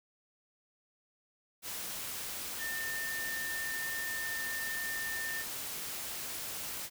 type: tone in noise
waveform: sine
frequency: 1800 Hz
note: A6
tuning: 39 cents sharp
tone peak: -36 dBFS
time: 2.58-5.45 s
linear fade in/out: 50 ms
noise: white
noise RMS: -40 dBFS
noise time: 1.62-6.9 s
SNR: +1 dB
effects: none